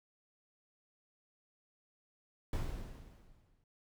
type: noise with exponential decay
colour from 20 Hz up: brown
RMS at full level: -34 dBFS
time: 2.53-3.64 s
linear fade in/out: 2 ms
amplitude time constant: 240 ms
effects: none